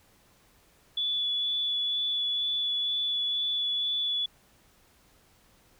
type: tone with vibrato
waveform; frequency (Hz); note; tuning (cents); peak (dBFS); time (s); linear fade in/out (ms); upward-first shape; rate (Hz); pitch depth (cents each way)
sine; 3438; A7; -41; -26; 0.97-4.26; 5; sine; 2.1; 10
effects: pink hiss -62 dBFS RMS until 5.79 s